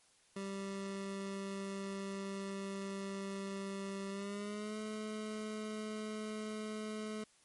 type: tone with pitch glide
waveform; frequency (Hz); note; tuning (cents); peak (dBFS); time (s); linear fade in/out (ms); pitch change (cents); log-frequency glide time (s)
25% pulse; 196 to 215; G3 to A3; 0 to -40; -36; 0.36-7.24; 5; +160; 4.1-4.77
effects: white hiss -68 dBFS RMS until 7.44 s + MP3 48 kbps